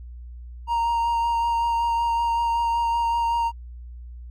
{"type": "tone with vibrato", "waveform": "triangle", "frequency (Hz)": 932.3, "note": "A#5", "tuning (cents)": 0, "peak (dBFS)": -18, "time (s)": [0.67, 3.52], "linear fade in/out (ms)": 50, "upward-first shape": "sine", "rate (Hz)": 5.3, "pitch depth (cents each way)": 13, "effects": ["added 60 Hz sine -36 dBFS peak until 4.3 s", "AAC 64 kbps"]}